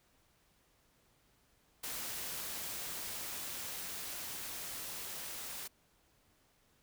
white noise with level ramp, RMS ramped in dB -41 to -44 dBFS, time 1.83-5.68 s, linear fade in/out 10 ms, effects pink hiss -71 dBFS RMS until 6.82 s

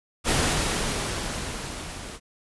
pink noise with level ramp, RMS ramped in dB -21 to -39 dBFS, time 0.24-2.2 s, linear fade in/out 50 ms, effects resampled to 24000 Hz

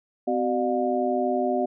sine tone cluster, 254.9 / 376 / 601 / 713 Hz, C4 / F#4 / D5 / F5, -45 / +28 / +40 / +36 cents, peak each -27 dBFS, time 0.27-1.66 s, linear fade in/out 10 ms, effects none

